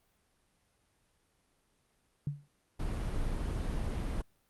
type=tone with exponential decay; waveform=sine; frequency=144 Hz; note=D3; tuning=34 cents flat; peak=-28 dBFS; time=2.27-2.48 s; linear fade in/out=2 ms; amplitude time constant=44 ms
type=noise; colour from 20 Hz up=brown; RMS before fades=-34 dBFS; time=2.79-4.22 s; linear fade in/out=10 ms
effects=pink hiss -73 dBFS RMS until 4.49 s + Opus 32 kbps